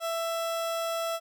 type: tone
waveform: 30% pulse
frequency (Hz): 664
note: E5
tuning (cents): +12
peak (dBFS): -26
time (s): 0-1.2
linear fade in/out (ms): 50
effects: none